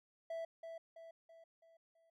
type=tone with echo; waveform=triangle; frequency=659.3 Hz; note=E5; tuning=in tune; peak=-38 dBFS; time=0.3-0.45 s; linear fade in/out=5 ms; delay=330 ms; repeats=5; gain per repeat=-6 dB; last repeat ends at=2.1 s; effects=none